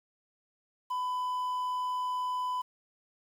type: tone with quantisation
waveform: triangle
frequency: 1001 Hz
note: B5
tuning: 23 cents sharp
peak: -28 dBFS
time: 0.9-2.62 s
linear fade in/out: 10 ms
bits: 9
effects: none